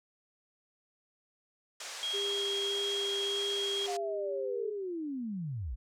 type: band-pass noise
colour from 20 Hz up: white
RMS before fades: -43 dBFS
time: 1.8-3.97 s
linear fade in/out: 5 ms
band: 470 to 7500 Hz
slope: 24 dB/octave
type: tone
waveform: sine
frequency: 3268 Hz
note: G#7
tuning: 29 cents flat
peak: -32 dBFS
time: 2.03-3.86 s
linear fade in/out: 0 ms
type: tone with vibrato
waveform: sine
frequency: 399.7 Hz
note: G4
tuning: 34 cents sharp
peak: -35 dBFS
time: 2.13-4.72 s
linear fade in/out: 20 ms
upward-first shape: sine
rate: 1.7 Hz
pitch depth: 9 cents each way
type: linear sweep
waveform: sine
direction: down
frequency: 728 to 46.25 Hz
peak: -34 dBFS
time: 3.87-5.76 s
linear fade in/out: 20 ms
effects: none